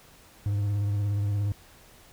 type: tone with vibrato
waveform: triangle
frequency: 101.9 Hz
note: G#2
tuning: 32 cents flat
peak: -22 dBFS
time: 0.46-1.52 s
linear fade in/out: 0 ms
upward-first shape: sine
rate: 17 Hz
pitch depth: 34 cents each way
effects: pink hiss -54 dBFS RMS until 2.12 s